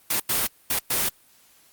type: noise bursts at uneven times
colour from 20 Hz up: white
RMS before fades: -23 dBFS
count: 4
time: 0.1-0.2 / 0.29-0.47 / 0.7-0.79 / 0.9-1.09 s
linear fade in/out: 5 ms
effects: white hiss -57 dBFS RMS until 1.72 s + Opus 32 kbps